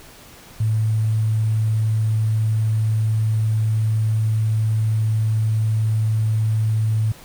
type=tone with sample-and-hold; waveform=sine; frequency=109.5 Hz; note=A2; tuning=8 cents flat; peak=-16 dBFS; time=0.6-7.12 s; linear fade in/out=5 ms; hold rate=8820 Hz; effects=pink hiss -44 dBFS RMS until 7.24 s